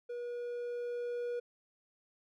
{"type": "tone with level ramp", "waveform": "triangle", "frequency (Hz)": 482.1, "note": "B4", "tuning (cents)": -42, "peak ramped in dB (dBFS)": [-36, -32], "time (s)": [0.09, 1.4], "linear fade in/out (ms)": 10, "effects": []}